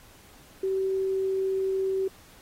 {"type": "tone", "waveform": "sine", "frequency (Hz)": 383.2, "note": "G4", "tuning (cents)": -39, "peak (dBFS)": -24, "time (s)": [0.63, 2.08], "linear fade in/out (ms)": 5, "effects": ["pink hiss -54 dBFS RMS until 2.41 s", "AAC 48 kbps"]}